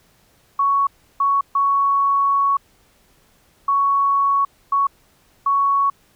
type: tone bursts at uneven times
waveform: sine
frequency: 1114 Hz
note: C#6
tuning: 8 cents sharp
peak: -14 dBFS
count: 6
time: 0.59-0.87 / 1.2-1.41 / 1.55-2.57 / 3.68-4.45 / 4.72-4.87 / 5.46-5.9 s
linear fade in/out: 5 ms
effects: pink hiss -57 dBFS RMS until 6.15 s